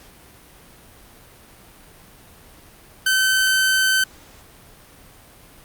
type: tone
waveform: sawtooth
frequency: 1535 Hz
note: G6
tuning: 37 cents flat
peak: -12 dBFS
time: 3.06-4.04 s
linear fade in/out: 5 ms
effects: pink hiss -47 dBFS RMS until 5.64 s + Opus 48 kbps